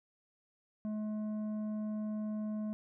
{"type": "tone with tanh clipping", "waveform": "sine", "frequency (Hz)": 213.5, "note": "G#3", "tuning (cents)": 48, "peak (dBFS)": -36, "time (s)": [0.85, 2.73], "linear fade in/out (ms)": 0, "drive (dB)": 8, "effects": []}